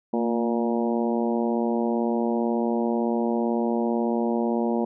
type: harmonic tone with a mistuned harmonic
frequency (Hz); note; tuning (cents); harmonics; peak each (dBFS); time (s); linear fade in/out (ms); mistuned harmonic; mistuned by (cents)
118; A#2; +22; 2 / 3 / 4 / 5 / 6 / 7 / 8; -24 / -28 / -30 / -32 / -34 / -35 / -36; 0.13-4.85; 5; 2; -35
effects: none